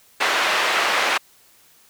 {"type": "band-pass noise", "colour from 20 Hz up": "white", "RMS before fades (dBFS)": -20, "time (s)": [0.2, 1.18], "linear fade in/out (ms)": 10, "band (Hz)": [570, 2300], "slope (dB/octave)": 12, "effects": ["white hiss -54 dBFS RMS until 1.89 s"]}